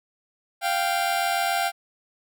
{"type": "tone pair together", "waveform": "sawtooth", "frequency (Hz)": [696, 783], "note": ["F5", "G5"], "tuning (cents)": [-6, -2], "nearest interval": "major second", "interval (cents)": 204, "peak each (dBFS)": -21, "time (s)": [0.61, 1.72], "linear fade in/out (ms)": 50, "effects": []}